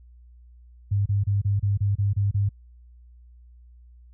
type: tone bursts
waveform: sine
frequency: 100.7 Hz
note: G2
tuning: 47 cents sharp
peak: -19 dBFS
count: 9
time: 0.91-2.492 s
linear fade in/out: 10 ms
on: 150 ms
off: 29 ms
effects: added 60 Hz sine -47 dBFS peak until 4.13 s